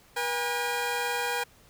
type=tone pair together; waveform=15% pulse; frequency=481.6 / 810 Hz; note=B4 / G#5; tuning=-44 / -43 cents; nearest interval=major sixth; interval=901 cents; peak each=-24 dBFS; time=0.16-1.44 s; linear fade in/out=10 ms; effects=pink hiss -58 dBFS RMS until 1.69 s